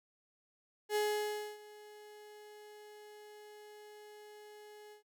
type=tone with ADSR envelope; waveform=35% pulse; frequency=420.4 Hz; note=G#4; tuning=21 cents sharp; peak=-28 dBFS; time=0.89-5.03 s; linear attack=65 ms; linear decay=620 ms; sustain=-22 dB; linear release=110 ms; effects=noise-tail reverb RT60 0.1 s tail -26 dB re dry